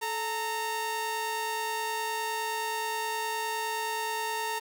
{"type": "tone pair together", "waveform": "sawtooth", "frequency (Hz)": [435.2, 920], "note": ["A4", "A#5"], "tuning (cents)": [-19, -23], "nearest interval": "octave + minor second", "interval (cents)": 1296, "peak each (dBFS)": [-33, -27], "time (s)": [0.01, 4.6], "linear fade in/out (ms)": 20, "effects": ["9-bit"]}